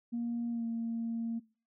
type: tone with pitch glide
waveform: sine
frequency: 235.7 to 229.8 Hz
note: A#3 to A#3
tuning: +19 to -25 cents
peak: -31 dBFS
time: 0.12-1.4 s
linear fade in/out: 20 ms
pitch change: -44 cents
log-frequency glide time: 0.5-0.65 s
effects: noise-tail reverb RT60 0.4 s tail -23 dB re dry + tanh soft clip ceiling -28 dBFS